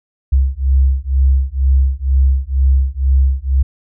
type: beating tone pair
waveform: sine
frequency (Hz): 65.8 / 67.9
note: C2 / C#2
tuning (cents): +10 / -35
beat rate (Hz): 2.1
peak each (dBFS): -13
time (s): 0.32-3.63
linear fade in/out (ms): 10
effects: none